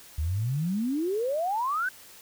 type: exponential sweep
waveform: sine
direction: up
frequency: 72 to 1568 Hz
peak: -25 dBFS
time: 0.18-1.89 s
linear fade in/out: 5 ms
effects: white hiss -50 dBFS RMS until 2.21 s